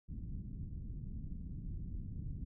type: low-pass noise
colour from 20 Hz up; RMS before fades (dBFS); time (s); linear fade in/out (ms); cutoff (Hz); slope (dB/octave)
pink; -43; 0.08-2.45; 20; 210; 24
effects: none